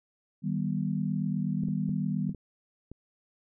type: chord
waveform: sine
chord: Eb augmented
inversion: none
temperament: just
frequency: 155.56 / 194.45 / 243.1 Hz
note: Eb3 / G3 / B3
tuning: 0 / -14 / -27 cents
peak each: -31 / -30 / -34 dBFS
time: 0.42-2.34 s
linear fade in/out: 50 ms
type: clicks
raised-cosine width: 3 ms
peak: -30 dBFS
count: 6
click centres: 1.635 / 1.685 / 1.892 / 2.294 / 2.347 / 2.916 s
effects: none